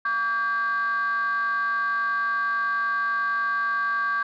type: ring-modulated tone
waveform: triangle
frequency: 224.1 Hz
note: A3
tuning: 32 cents sharp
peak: -16 dBFS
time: 0.05-4.23 s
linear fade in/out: 5 ms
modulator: 1370 Hz
effects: tanh soft clip ceiling -16 dBFS